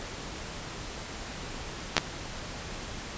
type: clicks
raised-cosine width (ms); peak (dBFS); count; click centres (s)
0.2; -3; 2; 1.967 / 1.98
effects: pink hiss -39 dBFS RMS until 3.17 s + resampled to 16000 Hz

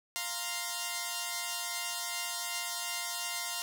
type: chord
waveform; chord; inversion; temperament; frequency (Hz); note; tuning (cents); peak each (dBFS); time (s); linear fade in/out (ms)
5% pulse; F suspended fourth; none; equal; 698.5 / 932.3 / 1046.5; F5 / Bb5 / C6; 0 / 0 / 0; -27; 0.16-3.62; 0
effects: none

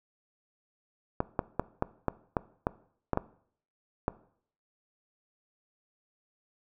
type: clicks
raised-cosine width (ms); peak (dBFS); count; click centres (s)
1; -12; 10; 1.204 / 1.392 / 1.596 / 1.824 / 2.083 / 2.368 / 2.669 / 3.133 / 3.174 / 4.081
effects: noise-tail reverb RT60 0.6 s tail -19 dB re dry

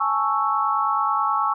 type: chord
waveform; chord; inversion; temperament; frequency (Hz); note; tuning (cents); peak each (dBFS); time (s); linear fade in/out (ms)
sine; A major seventh; third; equal; 830.6 / 880 / 1108.7 / 1318.5; G#5 / A5 / C#6 / E6; 0 / 0 / 0 / 0; -26 / -27 / -22 / -24; 0-1.54; 10
effects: none

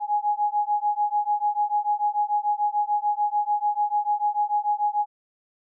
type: beating tone pair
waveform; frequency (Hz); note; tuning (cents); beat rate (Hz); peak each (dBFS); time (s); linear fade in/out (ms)
sine; 829 / 835.8; G#5 / G#5; -3 / +11; 6.8; -24; 0-5.06; 50
effects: none

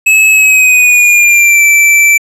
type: tone with pitch glide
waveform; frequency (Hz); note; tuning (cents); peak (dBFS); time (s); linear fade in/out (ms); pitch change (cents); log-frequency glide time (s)
square; 2586 to 2331; E7 to D7; -34 to -14; -4; 0.06-2.18; 10; -180; 0.3-1.64
effects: low-pass 12000 Hz 12 dB/octave

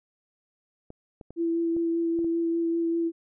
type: clicks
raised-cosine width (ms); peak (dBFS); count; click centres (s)
2; -29; 6; 0.904 / 1.212 / 1.306 / 1.766 / 2.19 / 2.245
type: tone with vibrato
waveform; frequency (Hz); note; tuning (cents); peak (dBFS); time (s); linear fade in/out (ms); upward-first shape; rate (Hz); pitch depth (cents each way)
sine; 334.2; E4; +24; -23; 1.36-3.12; 50; sine; 5.1; 12
effects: none

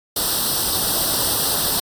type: noise with comb filter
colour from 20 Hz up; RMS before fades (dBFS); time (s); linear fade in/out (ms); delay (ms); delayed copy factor
white; -20; 0.16-1.8; 5; 0.22; +0.85
effects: AAC 64 kbps

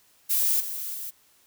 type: noise with level steps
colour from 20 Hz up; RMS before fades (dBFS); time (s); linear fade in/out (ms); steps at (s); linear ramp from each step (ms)
violet; -23 / -33 / -35; 0.29-1.11; 20; 0.6 / 0.94; 5
effects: white hiss -61 dBFS RMS until 1.46 s

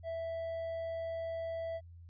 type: tone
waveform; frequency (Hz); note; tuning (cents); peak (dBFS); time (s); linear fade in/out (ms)
triangle; 659.3; E5; 0; -34; 0.03-1.81; 50
effects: added 85 Hz sine -50 dBFS peak until 2.09 s + resampled to 11025 Hz

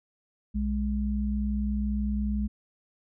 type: tone pair together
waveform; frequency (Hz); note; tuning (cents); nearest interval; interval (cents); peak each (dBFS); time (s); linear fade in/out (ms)
sine; 61.75 / 207.7; B1 / G#3; 0 / 0; octave + major sixth; 2100; -28; 0.54-2.48; 20
effects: none

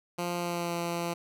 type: tone with pitch glide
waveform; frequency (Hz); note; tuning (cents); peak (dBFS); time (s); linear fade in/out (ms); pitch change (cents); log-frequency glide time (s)
10% pulse; 174.61 to 171.12; F3 to F3; 0 to -35; -22; 0.18-1.14; 10; -35; 0.35-0.74
effects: none

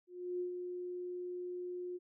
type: tone with ADSR envelope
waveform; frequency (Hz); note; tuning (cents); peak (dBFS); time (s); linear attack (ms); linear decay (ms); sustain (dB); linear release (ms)
sine; 358.1; F4; +43; -34; 0.07-1.99; 330; 110; -5; 31
effects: none

